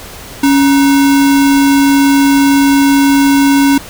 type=tone with sample-and-hold; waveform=sine; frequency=278 Hz; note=C#4; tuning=5 cents sharp; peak=-5 dBFS; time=0.43-3.78 s; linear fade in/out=5 ms; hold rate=1225 Hz; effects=pink hiss -30 dBFS RMS until 3.89 s